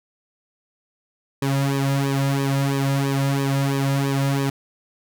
sawtooth tone with flanger, 137.9 Hz, C#3, 9 cents flat, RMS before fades -21 dBFS, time 1.42-4.5 s, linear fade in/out 5 ms, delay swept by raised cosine 1.4 to 2.7 ms, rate 3 Hz, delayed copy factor -0.85, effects none

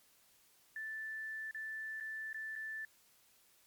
sine tone with dropouts, 1760 Hz, A6, in tune, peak -40 dBFS, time 0.76-2.85 s, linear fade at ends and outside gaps 2 ms, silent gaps 1.511-1.546 / 2.001-2.007 / 2.33-2.344 / 2.555-2.56 s, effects white hiss -68 dBFS RMS until 3.66 s + MP3 96 kbps

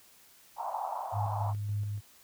white band-pass noise, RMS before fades -36 dBFS, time 0.56-1.54 s, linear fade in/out 50 ms, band 690 to 980 Hz, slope 48 dB/octave
sine tone with tremolo, 103.4 Hz, G#2, 7 cents flat, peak -29 dBFS, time 1.12-2.01 s, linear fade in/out 50 ms, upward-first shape square, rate 3.5 Hz, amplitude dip 30%
effects white hiss -59 dBFS RMS until 2.23 s

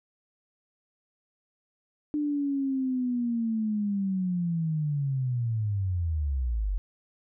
sine linear sweep, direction down, 299.8 to 43.96 Hz, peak -25 dBFS, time 2.14-6.78 s, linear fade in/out 0 ms, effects none

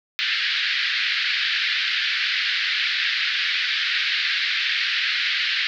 pink band-pass noise, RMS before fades -23 dBFS, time 0.19-5.67 s, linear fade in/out 0 ms, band 1600 to 4500 Hz, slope 48 dB/octave, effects none

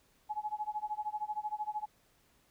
sine tone with tremolo, 847 Hz, G#5, 34 cents sharp, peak -31 dBFS, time 0.29-1.86 s, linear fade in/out 20 ms, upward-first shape sine, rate 13 Hz, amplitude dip 95%, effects pink hiss -69 dBFS RMS until 2.5 s

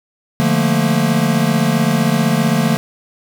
square chord, Bb major seventh, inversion first, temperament equal with one note detuned, 146.83 / 174.61 / 217.6 / 233.1 Hz, D3 / F3 / A3 / Bb3, 0 / 0 / -19 / 0 cents, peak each -19 dBFS, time 0.4-2.77 s, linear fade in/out 0 ms, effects none

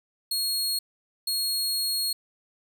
sawtooth tone bursts at uneven times, 4300 Hz, C8, 47 cents sharp, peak -22 dBFS, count 2, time 0.31-0.79 / 1.27-2.13 s, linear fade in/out 5 ms, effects none

